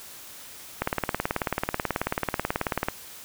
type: click train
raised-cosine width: 0.5 ms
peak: -9 dBFS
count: 39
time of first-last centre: 0.82-2.885 s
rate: 18.4 Hz
effects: white hiss -44 dBFS RMS until 3.24 s